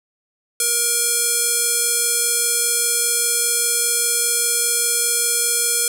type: tone with band-pass filter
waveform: square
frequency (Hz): 472.5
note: A#4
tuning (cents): +23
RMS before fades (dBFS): -19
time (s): 0.6-5.88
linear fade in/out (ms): 2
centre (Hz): 9700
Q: 2.2
effects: none